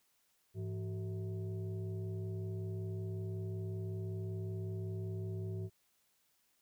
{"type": "tone with frequency modulation", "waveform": "sine", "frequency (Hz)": 103.83, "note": "G#2", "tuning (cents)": 0, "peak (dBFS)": -37, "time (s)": [0.54, 5.7], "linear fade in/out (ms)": 50, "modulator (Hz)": 273, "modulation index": 0.78, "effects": ["white hiss -75 dBFS RMS until 6.61 s"]}